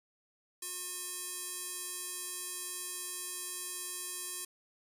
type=tone with band-pass filter; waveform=square; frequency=360.5 Hz; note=F#4; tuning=45 cents flat; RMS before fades=-41 dBFS; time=0.62-4.45 s; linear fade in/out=5 ms; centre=10000 Hz; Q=1.9; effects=none